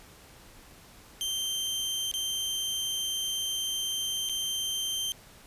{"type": "tone with dropouts", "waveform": "sawtooth", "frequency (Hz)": 3136, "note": "G7", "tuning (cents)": 0, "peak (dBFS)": -26, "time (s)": [1.21, 5.12], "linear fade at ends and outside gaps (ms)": 0, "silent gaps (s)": [[2.114, 2.139], [4.289, 4.295]], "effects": ["pink hiss -53 dBFS RMS until 5.46 s", "resampled to 32000 Hz"]}